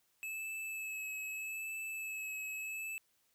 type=tone with vibrato; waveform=square; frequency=2600 Hz; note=E7; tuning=24 cents flat; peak=-40 dBFS; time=0.23-2.98 s; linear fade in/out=0 ms; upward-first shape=sine; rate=0.8 Hz; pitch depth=21 cents each way; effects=white hiss -75 dBFS RMS until 3.34 s